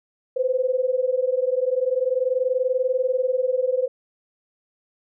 sine tone pair together, 501.6 / 522 Hz, B4 / C5, +27 / -4 cents, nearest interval minor second, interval 69 cents, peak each -22 dBFS, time 0.36-3.88 s, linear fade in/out 10 ms, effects none

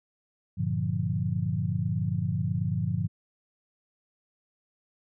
sine chord, G minor seventh, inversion none, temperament equal, 98 / 116.54 / 146.83 / 174.61 Hz, G2 / Bb2 / D3 / F3, 0 / 0 / 0 / 0 cents, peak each -31 dBFS, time 0.57-3.08 s, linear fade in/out 20 ms, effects none

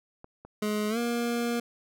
clicks, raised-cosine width 1 ms, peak -31 dBFS, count 2, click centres 0.244 / 0.45 s
25% pulse tone with pitch glide, 211 to 236.8 Hz, G#3 to A#3, +28 to +27 cents, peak -23 dBFS, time 0.62-1.6 s, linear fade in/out 5 ms, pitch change +199 cents, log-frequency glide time 0.89-0.98 s
effects none

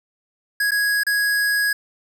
square tone with dropouts, 1661.2 Hz, G#6, in tune, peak -18 dBFS, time 0.6-1.73 s, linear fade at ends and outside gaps 5 ms, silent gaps 0.709-0.717 / 1.035-1.066 s, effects none

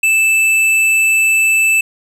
square tone, 2637 Hz, E7, in tune, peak -10 dBFS, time 0.03-1.81 s, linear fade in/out 5 ms, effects low-pass 12000 Hz 12 dB/octave + 8-bit

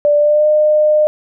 sine tone with pitch glide, 587.3 to 607.3 Hz, D5 to D#5, 0 to -42 cents, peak -8 dBFS, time 0.05-1.07 s, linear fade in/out 0 ms, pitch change +58 cents, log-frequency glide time 0.16-0.47 s, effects none

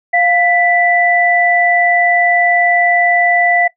sine tone pair together, 700 / 1979.9 Hz, F5 / B6, +4 / +4 cents, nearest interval octave + tritone, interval 1800 cents, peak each -12 dBFS, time 0.13-3.68 s, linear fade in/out 10 ms, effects noise-tail reverb RT60 0.1 s tail -18 dB re dry

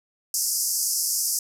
pink band-pass noise, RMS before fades -25 dBFS, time 0.34-1.39 s, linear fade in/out 2 ms, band 4900 to 14000 Hz, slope 96 dB/octave, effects none

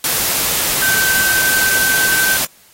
sine tone in noise, 1545 Hz, G6, 26 cents flat, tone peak -15 dBFS, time 0.82-2.37 s, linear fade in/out 2 ms, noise white, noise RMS -17 dBFS, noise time 0.04-2.45 s, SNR -1 dB, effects white hiss -48 dBFS RMS until 2.73 s + AAC 48 kbps

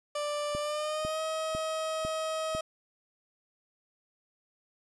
30% pulse tone with pitch glide, 589 to 634.9 Hz, D5 to D#5, +5 to +35 cents, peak -28 dBFS, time 0.15-2.61 s, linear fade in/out 5 ms, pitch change +130 cents, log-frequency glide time 0.58-1.21 s
click train, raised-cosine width 3 ms, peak -25 dBFS, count 5, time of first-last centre 0.55-2.55 s, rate 2 Hz
effects resampled to 24000 Hz

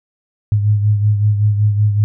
sine beating tone pair, 104.1 / 109.4 Hz, G#2 / A2, +5 / -9 cents, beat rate 5.3 Hz, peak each -11 / -20 dBFS, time 0.52-2.04 s, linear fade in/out 0 ms, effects none

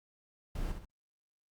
brown noise with echo, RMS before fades -36 dBFS, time 0.55-0.72 s, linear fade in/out 5 ms, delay 65 ms, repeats 2, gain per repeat -6 dB, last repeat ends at 0.85 s, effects Opus 48 kbps

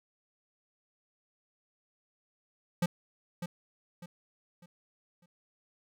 square tone with echo, 174.61 Hz, F3, in tune, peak -26 dBFS, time 2.82-2.86 s, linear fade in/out 5 ms, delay 600 ms, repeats 4, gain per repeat -9 dB, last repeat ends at 5.26 s, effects none

